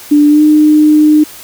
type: tone with pitch glide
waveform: sine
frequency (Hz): 294.5 to 303.8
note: D4 to D#4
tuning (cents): +5 to -41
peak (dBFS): -3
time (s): 0.11-1.24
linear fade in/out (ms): 10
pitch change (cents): +54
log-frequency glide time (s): 0.28-0.42
effects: white hiss -32 dBFS RMS until 1.43 s